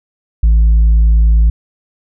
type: tone with tanh clipping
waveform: sine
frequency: 55 Hz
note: A1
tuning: in tune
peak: -6 dBFS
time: 0.43-1.5 s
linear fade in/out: 5 ms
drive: 2 dB
effects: none